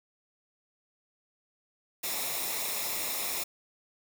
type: noise with comb filter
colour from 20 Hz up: white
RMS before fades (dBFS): -33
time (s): 2.03-3.44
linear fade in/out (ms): 10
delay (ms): 0.65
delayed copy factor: -0.6
effects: none